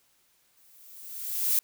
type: noise with exponential growth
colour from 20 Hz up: violet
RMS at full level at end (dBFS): -22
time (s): 0.57-1.59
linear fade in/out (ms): 2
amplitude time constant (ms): 220
effects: white hiss -67 dBFS RMS until 1.63 s